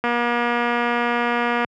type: click train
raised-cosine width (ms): 0.5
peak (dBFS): -7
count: 385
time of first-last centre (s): 0.04-1.647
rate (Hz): 239
effects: high-pass 100 Hz 12 dB/octave